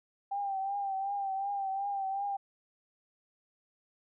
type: tone with vibrato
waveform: sine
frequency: 788 Hz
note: G5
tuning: 9 cents sharp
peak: -31 dBFS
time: 0.31-2.37 s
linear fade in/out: 10 ms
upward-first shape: triangle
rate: 2.7 Hz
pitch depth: 55 cents each way
effects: none